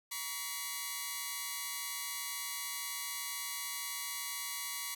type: tone cluster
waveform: 5% pulse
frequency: 957 / 1132 / 2052 Hz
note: A#5 / C#6 / C7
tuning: +45 / +36 / -34 cents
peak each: -32 / -30 / -31 dBFS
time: 0.11-4.95 s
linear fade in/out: 10 ms
effects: none